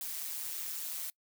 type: noise with amplitude modulation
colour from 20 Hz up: blue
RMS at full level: -36 dBFS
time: 0.01-1.1 s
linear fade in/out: 2 ms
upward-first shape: sine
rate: 160 Hz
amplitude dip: 70%
effects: noise-tail reverb RT60 0.1 s tail -24 dB re dry